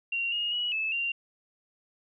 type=tone with pitch steps; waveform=sine; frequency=2757 / 2858 / 2921 / 2613 / 2771 Hz; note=F7 / F7 / F#7 / E7 / F7; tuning=-23 / +39 / -23 / -16 / -14 cents; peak=-27 dBFS; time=0.12-1.12 s; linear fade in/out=5 ms; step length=200 ms; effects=none